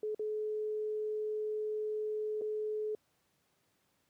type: tone with dropouts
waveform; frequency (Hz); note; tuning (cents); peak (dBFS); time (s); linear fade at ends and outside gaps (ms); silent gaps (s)
sine; 427.8; A4; -49; -33; 0.03-2.95; 2; 0.147-0.194 / 2.412-2.418
effects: pink hiss -75 dBFS RMS until 4.09 s + high-pass 100 Hz 12 dB/octave